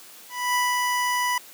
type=tone with ADSR envelope; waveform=25% pulse; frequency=987 Hz; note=B5; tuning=1 cent flat; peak=-16 dBFS; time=0.29-1.38 s; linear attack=260 ms; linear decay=200 ms; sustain=-2 dB; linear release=3 ms; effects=white hiss -46 dBFS RMS until 1.53 s + high-pass 200 Hz 12 dB/octave